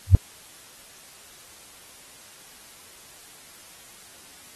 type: tone with exponential growth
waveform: sine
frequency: 93.8 Hz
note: F#2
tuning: 24 cents sharp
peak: -3 dBFS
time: 0.07-0.15 s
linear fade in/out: 0 ms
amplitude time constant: 16 ms
effects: white hiss -48 dBFS RMS until 4.55 s + AAC 32 kbps